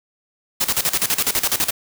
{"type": "noise with tremolo", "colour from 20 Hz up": "white", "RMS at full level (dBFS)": -18, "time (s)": [0.6, 1.71], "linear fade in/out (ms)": 10, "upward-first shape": "square", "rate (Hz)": 12, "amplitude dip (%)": 80, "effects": []}